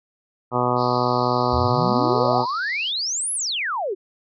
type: harmonic tone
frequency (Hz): 123.47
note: B2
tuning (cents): 0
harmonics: 1 / 2 / 3 / 4 / 5 / 6 / 7 / 8 / 9 / 10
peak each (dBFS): -27 / -27 / -27 / -27 / -27 / -27 / -27 / -27 / -27 / -27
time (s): 0.51-2.46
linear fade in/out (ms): 50
type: band-pass noise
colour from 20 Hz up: white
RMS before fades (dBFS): -38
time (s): 0.76-2.93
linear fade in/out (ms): 50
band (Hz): 4100 to 4900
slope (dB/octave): 96
type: exponential two-way sweep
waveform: sine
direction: up then down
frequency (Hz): 69.3 to 11175 to 348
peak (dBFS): -22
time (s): 1.52-3.95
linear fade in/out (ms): 20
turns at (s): 3.33
effects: none